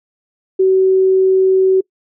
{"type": "tone", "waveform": "sine", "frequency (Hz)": 378.6, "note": "F#4", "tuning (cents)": 40, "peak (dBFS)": -8, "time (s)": [0.59, 1.81], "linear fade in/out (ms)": 10, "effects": ["noise-tail reverb RT60 0.1 s tail -24 dB re dry"]}